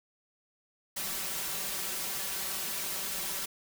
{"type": "noise with comb filter", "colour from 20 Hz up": "white", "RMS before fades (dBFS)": -35, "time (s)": [0.96, 3.46], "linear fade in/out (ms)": 10, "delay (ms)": 5.2, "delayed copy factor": 1, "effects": []}